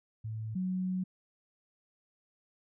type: tone pair in turn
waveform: sine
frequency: 110 / 185 Hz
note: A2 / F#3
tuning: 0 / 0 cents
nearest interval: major sixth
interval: 900 cents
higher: second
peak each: -35 / -30 dBFS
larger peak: second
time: 0.24-0.55 / 0.55-1.04 s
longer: second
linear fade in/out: 10 ms
effects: none